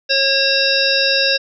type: harmonic tone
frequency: 544 Hz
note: C#5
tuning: 33 cents flat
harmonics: 1 / 3 / 5 / 7 / 9 / 10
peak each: -20 / -20 / -20 / -20 / -20 / -20 dBFS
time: 0.09-1.38 s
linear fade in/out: 20 ms
effects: none